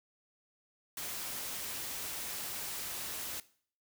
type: noise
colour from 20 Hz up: white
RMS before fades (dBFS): -40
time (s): 0.97-3.4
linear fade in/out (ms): 2
effects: noise-tail reverb RT60 0.5 s tail -18 dB re dry